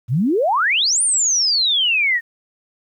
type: exponential two-way sweep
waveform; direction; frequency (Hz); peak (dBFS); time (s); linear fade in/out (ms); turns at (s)
sine; up then down; 106.7 to 9397 to 1811; -14; 0.08-2.21; 50; 1.02
effects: 9-bit